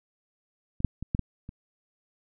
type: clicks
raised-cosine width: 5 ms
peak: -23 / -7 / -22 / -13 / -15 / -27 dBFS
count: 6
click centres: 0.804 / 0.847 / 1.026 / 1.149 / 1.193 / 1.491 s
effects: none